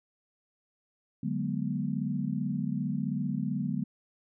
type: chord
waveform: sine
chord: G# half-diminished seventh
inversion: second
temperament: equal with one note detuned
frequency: 146.83 / 185 / 207.7 / 243.1 Hz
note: D3 / F#3 / G#3 / B3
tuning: 0 / 0 / 0 / -27 cents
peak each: -34 dBFS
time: 1.23-3.84 s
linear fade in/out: 5 ms
effects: none